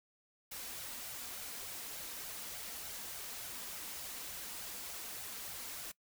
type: noise with flanger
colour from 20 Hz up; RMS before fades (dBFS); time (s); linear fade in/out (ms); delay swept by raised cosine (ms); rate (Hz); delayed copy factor
white; -45; 0.51-5.92; 10; 1.3 to 4.4; 3.4; +0.5
effects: noise-tail reverb RT60 0.1 s tail -21 dB re dry